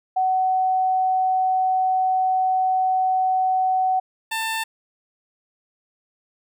sine / 15% pulse tone pair in turn, 750 / 891.9 Hz, F#5 / A5, +23 / +23 cents, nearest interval minor third, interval 300 cents, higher second, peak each -17 dBFS, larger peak neither, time 0.16-4 / 4.31-4.64 s, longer first, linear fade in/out 10 ms, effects none

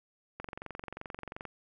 click train, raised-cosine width 0.5 ms, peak -25 dBFS, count 25, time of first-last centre 0.4-1.453 s, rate 22.8 Hz, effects none

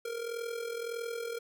square tone with amplitude modulation, 466.2 Hz, A#4, in tune, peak -33 dBFS, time 0.05-1.39 s, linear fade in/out 5 ms, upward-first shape sine, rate 41.7 Hz, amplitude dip 65%, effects none

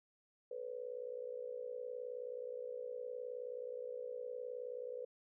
sine tone with amplitude modulation, 496.3 Hz, B4, 8 cents sharp, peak -38 dBFS, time 0.51-5.05 s, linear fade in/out 5 ms, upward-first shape sine, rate 59.2 Hz, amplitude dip 85%, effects none

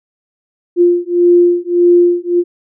sine beating tone pair, 349.2 / 350.9 Hz, F4 / F4, 0 / +8 cents, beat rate 1.7 Hz, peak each -10 dBFS, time 0.76-2.44 s, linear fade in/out 50 ms, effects none

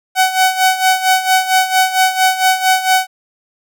sawtooth tone with tremolo, 751 Hz, F#5, 26 cents sharp, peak -4 dBFS, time 0.15-3.07 s, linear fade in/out 50 ms, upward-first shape sine, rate 4.4 Hz, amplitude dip 75%, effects none

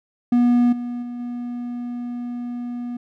triangle tone with level steps, 242.2 Hz, B3, 34 cents flat, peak -11 / -23 / -26 / -24 dBFS, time 0.32-2.97 s, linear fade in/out 5 ms, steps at 0.72 / 1.02 / 1.19 s, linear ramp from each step 10 ms, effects none

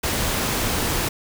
pink noise, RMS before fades -23 dBFS, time 0.03-1.09 s, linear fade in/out 10 ms, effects none

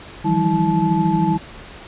sine tone cluster, 160.2 / 173.4 / 195.5 / 323.2 / 867 Hz, E3 / F3 / G3 / E4 / A5, -49 / -12 / -4 / -34 / -26 cents, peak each -21 dBFS, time 0.24-1.38 s, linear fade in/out 20 ms, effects pink hiss -38 dBFS RMS until 1.87 s + resampled to 8000 Hz

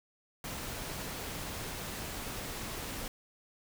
pink noise, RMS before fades -40 dBFS, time 0.44-3.08 s, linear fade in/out 2 ms, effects none

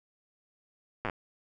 slowing click train, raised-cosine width 0.5 ms, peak -17 dBFS, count 6, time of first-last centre 1.05-1.098 s, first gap 8 ms, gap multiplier 1.09, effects none

